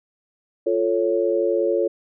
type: chord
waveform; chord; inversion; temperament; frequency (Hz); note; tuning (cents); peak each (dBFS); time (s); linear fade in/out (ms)
sine; F augmented; none; equal; 349.2 / 440 / 554.4; F4 / A4 / C#5; 0 / 0 / 0; -22; 0.66-1.88; 10
effects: none